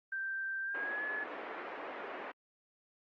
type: tone with pitch glide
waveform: sine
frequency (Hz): 1568 to 1709.9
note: G6 to A6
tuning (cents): 0 to -50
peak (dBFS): -35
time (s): 0.12-1.24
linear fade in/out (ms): 5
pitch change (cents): +150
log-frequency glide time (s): 0.64-1.02
type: band-pass noise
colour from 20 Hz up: pink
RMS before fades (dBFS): -44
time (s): 0.74-2.32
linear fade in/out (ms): 10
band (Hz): 340 to 2200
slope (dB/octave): 24
effects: Opus 24 kbps